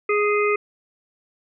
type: harmonic tone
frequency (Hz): 415.3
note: G#4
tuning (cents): 0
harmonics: 1 / 3 / 5 / 6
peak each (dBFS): -19 / -24 / -26 / -27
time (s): 0.09-0.56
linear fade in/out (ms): 5
effects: none